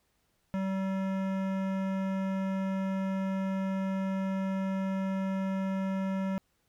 sine tone with hard clipping, 191.8 Hz, G3, 37 cents flat, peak -31 dBFS, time 0.54-6.38 s, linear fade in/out 0 ms, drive 17 dB, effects pink hiss -74 dBFS RMS until 6.68 s

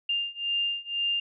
sine beating tone pair, 2800 / 2802 Hz, F7 / F7, +4 / +5 cents, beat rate 2 Hz, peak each -30 / -29 dBFS, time 0.09-1.2 s, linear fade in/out 5 ms, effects none

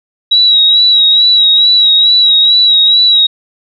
sine tone with vibrato, 3861 Hz, B7, 40 cents flat, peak -4 dBFS, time 0.31-3.27 s, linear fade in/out 10 ms, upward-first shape sine, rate 2.3 Hz, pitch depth 42 cents each way, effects none

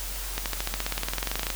accelerating click train, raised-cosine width 0.2 ms, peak -10 dBFS, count 22, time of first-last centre 0.38-1.503 s, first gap 78 ms, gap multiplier 0.96, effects added 45 Hz sine -34 dBFS peak until 1.55 s + white hiss -36 dBFS RMS until 1.55 s

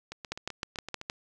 two click trains, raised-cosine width 0.2 ms, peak -22 / -15 dBFS, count 8 / 6, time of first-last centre 0.12-1.014 / 0.32-1.099 s, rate 7.83 / 6.42 Hz, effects none

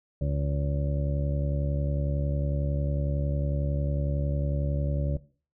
harmonic tone, 71 Hz, C#2, 42 cents sharp, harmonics 1 / 2 / 3 / 4 / 5 / 7 / 8, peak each -28 / -27 / -40 / -39 / -44 / -44 / -37 dBFS, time 0.21-5.17 s, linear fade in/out 5 ms, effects noise-tail reverb RT60 0.4 s tail -18 dB re dry

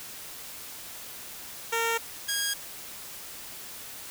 10% pulse tone pair in turn, 459 / 1635.7 Hz, A#4 / G#6, -27 / -27 cents, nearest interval octave + minor seventh, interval 2200 cents, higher second, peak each -17 / -18 dBFS, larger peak first, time 1.72-1.98 / 2.28-2.54 s, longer neither, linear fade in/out 10 ms, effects white hiss -42 dBFS RMS until 4.1 s

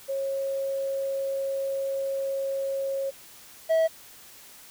sine / triangle tone pair in turn, 545 / 648.1 Hz, C#5 / E5, -29 / -30 cents, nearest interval minor third, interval 299 cents, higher second, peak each -26 / -17 dBFS, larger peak second, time 0.08-3.11 / 3.69-3.88 s, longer first, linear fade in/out 20 ms, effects white hiss -49 dBFS RMS until 4.7 s

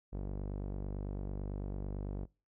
sawtooth tone with low-pass filter, 49 Hz, G1, in tune, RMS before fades -39 dBFS, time 0.12-2.26 s, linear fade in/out 20 ms, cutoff 550 Hz, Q 0.9, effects noise-tail reverb RT60 0.3 s tail -23 dB re dry

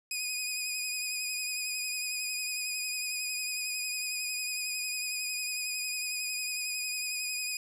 15% pulse tone with vibrato, 2489 Hz, D#7, in tune, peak -25 dBFS, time 0.11-7.57 s, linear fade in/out 2 ms, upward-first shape triangle, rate 11 Hz, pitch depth 36 cents each way, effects none

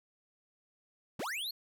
square linear sweep, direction up, 98.4 to 4435 Hz, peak -36 dBFS, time 1.19-1.51 s, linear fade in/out 5 ms, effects none

